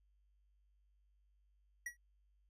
square tone with exponential decay, 1922 Hz, B6, 48 cents flat, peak -38 dBFS, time 1.86-1.97 s, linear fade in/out 5 ms, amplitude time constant 23 ms, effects added 50 Hz sine -70 dBFS peak until 2.49 s + resampled to 32000 Hz

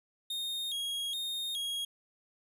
45% pulse tone with vibrato, 3484 Hz, A7, 18 cents flat, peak -33 dBFS, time 0.3-1.85 s, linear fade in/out 5 ms, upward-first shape square, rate 1.2 Hz, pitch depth 100 cents each way, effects resampled to 32000 Hz

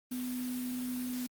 sine tone in noise, 250 Hz, B3, 21 cents sharp, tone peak -34 dBFS, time 0.11-1.27 s, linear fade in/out 10 ms, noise white, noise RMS -45 dBFS, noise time 0.11-1.27 s, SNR +8 dB, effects Opus 32 kbps

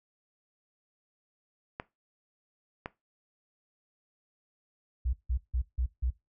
clicks, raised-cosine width 0.5 ms, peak -20 dBFS, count 2, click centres 1.799 / 2.859 s
sine tone bursts, 61.7 Hz, B1, 1 cent flat, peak -26 dBFS, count 5, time 5.05-6.105 s, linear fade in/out 10 ms, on 83 ms, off 160 ms
effects noise-tail reverb RT60 0.2 s tail -18 dB re dry

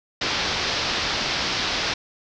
white low-pass noise, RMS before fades -25 dBFS, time 0.21-1.94 s, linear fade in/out 5 ms, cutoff 5400 Hz, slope 48 dB/octave, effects none

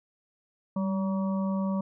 harmonic tone with a mistuned harmonic, 190 Hz, F#3, 46 cents sharp, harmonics 1 / 3 / 5 / 6, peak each -26 / -36 / -40 / -42 dBFS, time 0.76-1.81 s, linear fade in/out 5 ms, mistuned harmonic 1, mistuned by +42 cents, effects none

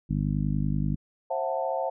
harmonic tone, 50.4 Hz, G1, 49 cents sharp, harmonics 1 / 2 / 3 / 4 / 5 / 6, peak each -31 / -34 / -27 / -31 / -33 / -39 dBFS, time 0.09-0.96 s, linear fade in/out 20 ms
sine chord, F# half-diminished seventh, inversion second, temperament just, 532.8 / 666 / 740 / 888 Hz, C5 / E5 / F#5 / A5, +31 / +18 / 0 / +16 cents, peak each -30 / -31 / -32 / -33 dBFS, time 1.3-1.9 s, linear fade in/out 10 ms
effects none

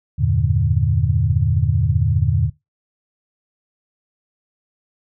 sine chord, E half-diminished seventh, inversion none, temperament equal with one note detuned, 82.88 / 98 / 116.54 / 146.83 Hz, E2 / G2 / Bb2 / D3, +10 / 0 / 0 / 0 cents, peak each -20 dBFS, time 0.18-2.5 s, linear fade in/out 20 ms, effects noise-tail reverb RT60 0.2 s tail -19 dB re dry

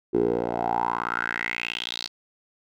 10% pulse tone with band-pass filter sweep, 58.6 Hz, A#1, 10 cents sharp, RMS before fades -27 dBFS, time 0.13-2.08 s, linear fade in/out 20 ms, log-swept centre 370 to 4500 Hz, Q 5.7, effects none

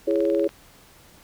sine chord, C# minor, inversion first, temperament just, 332.6 / 415.8 / 554.4 Hz, E4 / G#4 / C#5, +16 / +2 / 0 cents, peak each -23 dBFS, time 0.07-0.48 s, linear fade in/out 10 ms
click train, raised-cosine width 0.3 ms, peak -24 dBFS, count 9, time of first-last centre 0.11-0.491 s, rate 21 Hz
effects pink hiss -52 dBFS RMS until 1.23 s

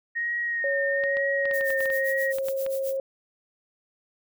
sine tone with vibrato, 1860 Hz, A#6, 4 cents flat, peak -25 dBFS, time 0.15-2.33 s, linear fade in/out 20 ms, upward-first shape sine, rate 1.1 Hz, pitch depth 35 cents each way
sine tone with pitch glide, 555 to 538.3 Hz, C#5 to C5, +2 to +49 cents, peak -25 dBFS, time 0.64-3 s, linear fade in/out 2 ms, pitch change -53 cents, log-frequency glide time 1.47-1.78 s
clicks, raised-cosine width 0.3 ms, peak -22 dBFS, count 12, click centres 1.038 / 1.17 / 1.455 / 1.512 / 1.61 / 1.704 / 1.806 / 1.857 / 1.902 / 2.385 / 2.485 / 2.664 s
violet noise with tremolo, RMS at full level -37 dBFS, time 1.53-2.97 s, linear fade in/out 10 ms, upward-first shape sine, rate 7.6 Hz, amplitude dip 90%
effects none

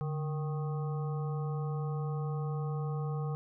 harmonic tone with a mistuned harmonic, 155.56 Hz, D#3, in tune, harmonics 1 / 3 / 5 / 7 / 8, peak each -32 / -42 / -46 / -49 / -50 dBFS, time 0.01-3.35 s, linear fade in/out 0 ms, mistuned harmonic 1, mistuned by -110 cents, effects none

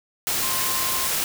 sine tone in noise, 1051 Hz, C6, 7 cents sharp, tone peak -31 dBFS, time 0.43-1.07 s, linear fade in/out 0 ms, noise white, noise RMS -24 dBFS, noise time 0.27-1.24 s, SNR -10 dB, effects none

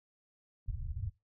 white low-pass noise, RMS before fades -38 dBFS, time 0.66-1.1 s, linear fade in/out 20 ms, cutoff 110 Hz, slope 48 dB/octave, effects noise-tail reverb RT60 0.2 s tail -19 dB re dry

